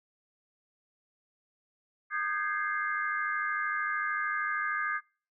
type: chord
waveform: sine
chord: Ab major seventh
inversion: second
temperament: equal with one note detuned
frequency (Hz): 1222.4 / 1568 / 1661.2 / 2093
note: Eb6 / G6 / Ab6 / C7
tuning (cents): -31 / 0 / 0 / 0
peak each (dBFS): -33 / -35 / -34 / -37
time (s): 2.1-5.01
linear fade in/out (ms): 50
effects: noise-tail reverb RT60 0.4 s tail -25 dB re dry